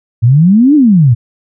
sine exponential two-way sweep, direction up then down, 110 to 311.1 to 110 Hz, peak -3 dBFS, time 0.22-1.15 s, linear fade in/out 20 ms, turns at 0.75 s, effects none

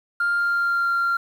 sine tone with pitch glide, 1400 to 1383.9 Hz, F6 to F6, +4 to -16 cents, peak -17 dBFS, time 0.2-1.17 s, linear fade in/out 5 ms, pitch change -20 cents, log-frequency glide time 0.39-0.92 s, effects tanh soft clip ceiling -16 dBFS + 8-bit

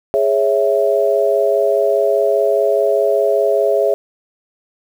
sine chord, C# minor, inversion second, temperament equal, 415.3 / 554.4 / 659.3 Hz, G#4 / C#5 / E5, 0 / 0 / 0 cents, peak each -16 dBFS, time 0.14-3.94 s, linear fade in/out 0 ms, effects 7-bit

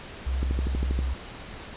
sine tone, 65 Hz, C2, 11 cents flat, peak -24 dBFS, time 0.26-1.14 s, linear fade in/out 10 ms
click train, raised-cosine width 3 ms, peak -17 dBFS, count 8, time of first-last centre 0.43-0.99 s, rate 12.5 Hz
effects pink hiss -41 dBFS RMS until 1.76 s + resampled to 8000 Hz

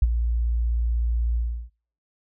sine tone with ADSR envelope, 58.1 Hz, A#1, 5 cents flat, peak -10 dBFS, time 0.02-1.7 s, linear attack 5 ms, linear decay 35 ms, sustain -10 dB, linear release 340 ms, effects noise-tail reverb RT60 0.5 s tail -26 dB re dry + tanh soft clip ceiling -9 dBFS

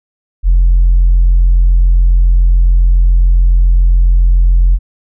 sine tone, 43.59 Hz, F1, 3 cents flat, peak -3 dBFS, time 0.43-4.79 s, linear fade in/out 50 ms, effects tanh soft clip ceiling -2 dBFS

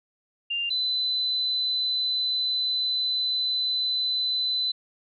sine tone pair in turn, 2794 / 4017 Hz, F7 / B7, 0 / +29 cents, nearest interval tritone, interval 629 cents, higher second, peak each -25 / -23 dBFS, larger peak second, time 0.5-0.7 / 0.7-4.72 s, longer second, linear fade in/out 10 ms, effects none

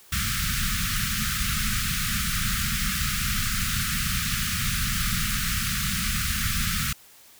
pink band-stop noise, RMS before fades -26 dBFS, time 0.12-6.93 s, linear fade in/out 5 ms, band 230 to 1200 Hz, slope 96 dB/octave, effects white hiss -52 dBFS RMS until 7.39 s

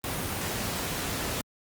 pink noise, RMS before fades -31 dBFS, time 0.04-1.41 s, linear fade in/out 0 ms, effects high-pass 60 Hz 12 dB/octave + Opus 32 kbps

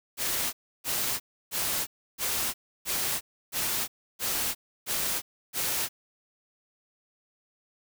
white noise bursts, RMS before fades -29 dBFS, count 9, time 0.17-5.89 s, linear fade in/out 50 ms, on 360 ms, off 310 ms, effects none

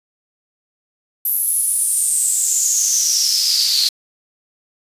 pink noise with high-pass filter sweep, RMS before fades -17 dBFS, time 1.25-3.89 s, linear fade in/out 5 ms, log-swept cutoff 12000 to 4200 Hz, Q 8.6, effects resampled to 32000 Hz

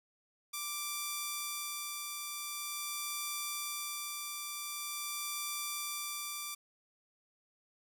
5% pulse tone with tremolo, 1174.7 Hz, D6, in tune, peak -24 dBFS, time 0.53-6.55 s, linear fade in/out 10 ms, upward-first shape sine, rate 0.45 Hz, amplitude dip 30%, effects none

